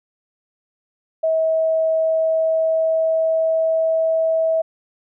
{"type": "tone with pitch glide", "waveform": "sine", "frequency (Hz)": [643, 647.5], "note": ["E5", "E5"], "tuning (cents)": [-43, -31], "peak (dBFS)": -15, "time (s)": [1.23, 4.62], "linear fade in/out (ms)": 10, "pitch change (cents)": 12, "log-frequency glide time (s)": [2, 4.15], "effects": []}